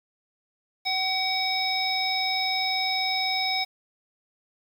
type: harmonic tone with a mistuned harmonic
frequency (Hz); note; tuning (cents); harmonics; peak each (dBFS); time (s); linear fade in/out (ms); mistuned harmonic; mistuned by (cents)
756; F#5; +37; 1 / 3 / 5 / 7; -29 / -29 / -29 / -29; 0.85-3.65; 20; 7; -25
effects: 8-bit